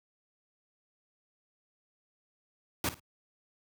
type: noise with echo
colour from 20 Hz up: pink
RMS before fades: -30 dBFS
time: 2.84-2.89 s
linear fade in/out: 2 ms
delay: 54 ms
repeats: 2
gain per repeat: -14 dB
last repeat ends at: 2.998 s
effects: high-pass 80 Hz 12 dB/octave